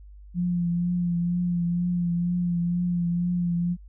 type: tone with vibrato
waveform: sine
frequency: 174.61 Hz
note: F3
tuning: in tune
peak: -22 dBFS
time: 0.34-3.77 s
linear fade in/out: 50 ms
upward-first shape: triangle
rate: 2.1 Hz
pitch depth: 33 cents each way
effects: added 50 Hz sine -43 dBFS peak until 3.88 s